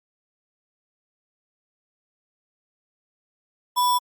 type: tone with sample-and-hold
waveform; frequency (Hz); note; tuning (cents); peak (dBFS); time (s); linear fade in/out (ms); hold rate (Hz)
sine; 987.8; B5; 0; -17; 3.76-3.99; 20; 4410
effects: Opus 48 kbps